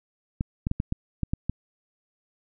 clicks, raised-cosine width 5 ms, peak -13 dBFS, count 8, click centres 0.409 / 0.669 / 0.714 / 0.801 / 0.924 / 1.233 / 1.335 / 1.496 s, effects none

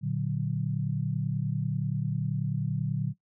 sine chord, Bb augmented, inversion none, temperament equal, 116.54 / 146.83 / 185 Hz, Bb2 / D3 / F#3, 0 / 0 / 0 cents, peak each -32 / -29 / -33 dBFS, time 0.01-3.14 s, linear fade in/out 50 ms, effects noise-tail reverb RT60 0.1 s tail -18 dB re dry

